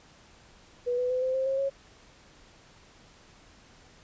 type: tone with pitch steps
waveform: sine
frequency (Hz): 488.7 / 498.1 / 507.7 / 517.5 / 527.4 / 537.6 / 547.9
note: B4 / B4 / B4 / C5 / C5 / C5 / C#5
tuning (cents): -18 / +15 / +48 / -19 / +14 / +47 / -20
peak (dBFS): -25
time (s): 0.86-1.7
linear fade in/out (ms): 20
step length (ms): 120
effects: pink hiss -56 dBFS RMS until 4.03 s + resampled to 16000 Hz